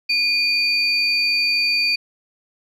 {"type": "tone pair together", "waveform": "sine", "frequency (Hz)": [2439, 4604], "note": ["D#7", "D8"], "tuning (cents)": [-35, -35], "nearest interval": "major seventh", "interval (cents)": 1100, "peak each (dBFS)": -18, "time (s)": [0.09, 1.96], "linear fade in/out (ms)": 10, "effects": ["tanh soft clip ceiling -10 dBFS", "9-bit"]}